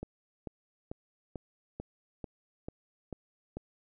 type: click train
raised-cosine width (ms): 2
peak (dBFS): -25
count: 9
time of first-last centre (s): 0.03-3.57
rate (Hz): 2.26
effects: none